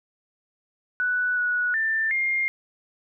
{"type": "tone with pitch steps", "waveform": "sine", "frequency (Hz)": [1483, 1466, 1781, 2121], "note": ["F#6", "F#6", "A6", "C7"], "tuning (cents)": [4, -16, 21, 23], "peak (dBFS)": -21, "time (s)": [1, 2.48], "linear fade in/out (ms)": 0, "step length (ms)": 370, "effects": []}